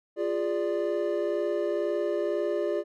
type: chord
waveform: triangle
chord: D diminished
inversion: first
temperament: equal with one note detuned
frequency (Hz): 349.2 / 411.2 / 587.3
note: F4 / Ab4 / D5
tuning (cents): 0 / -17 / 0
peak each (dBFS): -28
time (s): 0.16-2.84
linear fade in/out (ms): 50
effects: none